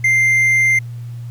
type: tone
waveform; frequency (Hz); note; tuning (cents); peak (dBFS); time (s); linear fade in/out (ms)
triangle; 2093; C7; 0; -9; 0.04-0.79; 5
effects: added 119 Hz sine -26 dBFS peak until 1.3 s + pink hiss -51 dBFS RMS until 1.3 s